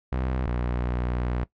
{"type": "tone pair in turn", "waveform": "sawtooth", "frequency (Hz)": [64, 60.86], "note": ["C2", "B1"], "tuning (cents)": [-38, -25], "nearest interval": "minor second", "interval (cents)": 87, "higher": "first", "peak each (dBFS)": -21, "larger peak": "neither", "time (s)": [[0.12, 0.47], [0.47, 1.44]], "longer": "second", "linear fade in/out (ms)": 5, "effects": ["noise-tail reverb RT60 0.1 s tail -18 dB re dry", "low-pass 2000 Hz 12 dB/octave"]}